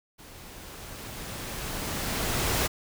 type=noise with level ramp; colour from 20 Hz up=pink; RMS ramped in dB=-48 to -25 dBFS; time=0.18-2.68 s; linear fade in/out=20 ms; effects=none